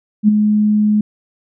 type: tone with ADSR envelope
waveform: sine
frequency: 211 Hz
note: G#3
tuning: 28 cents sharp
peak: -4 dBFS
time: 0.23-1.01 s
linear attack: 53 ms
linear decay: 12 ms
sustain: -6 dB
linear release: 4 ms
effects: none